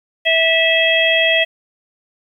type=harmonic tone; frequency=653 Hz; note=E5; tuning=17 cents flat; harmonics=1 / 3 / 4 / 5; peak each=-17 / -17 / -17 / -17 dBFS; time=0.25-1.45 s; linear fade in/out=20 ms; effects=8-bit